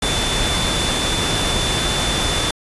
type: tone in noise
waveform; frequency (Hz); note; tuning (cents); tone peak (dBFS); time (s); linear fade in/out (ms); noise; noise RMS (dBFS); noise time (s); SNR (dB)
sine; 3520; A7; 0; -23; 0.02-2.51; 5; pink; -20; 0.02-2.51; -6
effects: resampled to 24000 Hz